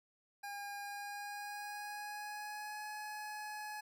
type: tone with pitch glide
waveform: 25% pulse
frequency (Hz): 810 to 845.4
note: G#5 to G#5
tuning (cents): -43 to +31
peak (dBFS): -39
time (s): 0.43-3.81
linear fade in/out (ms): 10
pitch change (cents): +74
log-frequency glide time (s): 0.82-2.87
effects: none